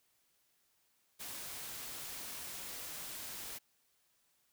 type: noise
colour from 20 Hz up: white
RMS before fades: -45 dBFS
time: 1.19-3.59 s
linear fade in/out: 20 ms
effects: white hiss -75 dBFS RMS until 4.52 s